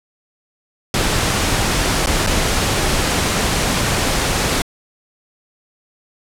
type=noise with dropouts; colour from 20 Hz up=pink; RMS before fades=-17 dBFS; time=0.94-4.62 s; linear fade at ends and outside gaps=2 ms; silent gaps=2.061-2.07 / 2.265-2.271 s; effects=low-pass 10000 Hz 12 dB/octave